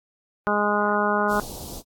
harmonic tone, 207.2 Hz, G#3, 4 cents flat, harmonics 1 / 2 / 3 / 4 / 5 / 6 / 7, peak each -27 / -27 / -27 / -27 / -27 / -27 / -27 dBFS, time 0.47-1.4 s, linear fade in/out 0 ms
pink band-stop noise, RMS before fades -36 dBFS, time 1.28-1.83 s, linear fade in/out 50 ms, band 880 to 3800 Hz, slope 24 dB/octave
effects AAC 64 kbps

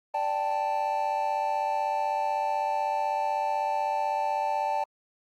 triangle chord, D suspended fourth, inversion none, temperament equal, 587.3 / 784 / 880 Hz, D5 / G5 / A5, 0 / 0 / 0 cents, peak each -31 / -28 / -26 dBFS, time 0.14-4.84 s, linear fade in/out 5 ms, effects Opus 32 kbps

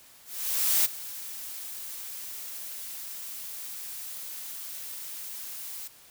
blue noise with ADSR envelope, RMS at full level -22 dBFS, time 0.25-5.88 s, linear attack 600 ms, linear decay 17 ms, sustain -17 dB, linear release 10 ms, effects white hiss -54 dBFS RMS until 6.1 s

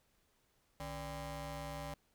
20% pulse ring-modulated tone, 214.8 Hz, A3, 41 cents flat, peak -34 dBFS, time 0.8-1.94 s, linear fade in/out 2 ms, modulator 368 Hz, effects pink hiss -75 dBFS RMS until 2.14 s

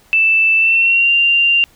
sine tone with pitch glide, 2647 to 2780 Hz, E7 to F7, +7 to -9 cents, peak -9 dBFS, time 0.13-1.64 s, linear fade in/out 0 ms, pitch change +84 cents, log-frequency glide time 0.57-1.11 s, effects pink hiss -50 dBFS RMS until 1.75 s

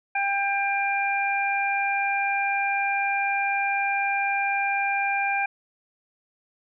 harmonic tone, 796 Hz, G5, 26 cents sharp, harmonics 1 / 2 / 3, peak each -25 / -29 / -26 dBFS, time 0.15-5.46 s, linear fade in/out 5 ms, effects none

